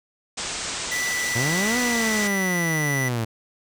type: low-pass noise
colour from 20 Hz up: white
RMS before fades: -30 dBFS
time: 0.37-2.28 s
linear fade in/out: 10 ms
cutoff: 8600 Hz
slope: 96 dB/octave
type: tone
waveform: square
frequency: 1975.5 Hz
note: B6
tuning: in tune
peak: -25 dBFS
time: 0.91-3.09 s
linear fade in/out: 10 ms
type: linear two-way sweep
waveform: sawtooth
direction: up then down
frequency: 110 to 250.1 to 110 Hz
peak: -19 dBFS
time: 1.35-3.25 s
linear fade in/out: 10 ms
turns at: 1.78 s
effects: none